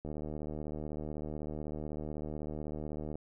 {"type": "click train", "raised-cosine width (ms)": 2, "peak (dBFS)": -27, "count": 237, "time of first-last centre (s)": [0.05, 3.155], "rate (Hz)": 76, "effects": []}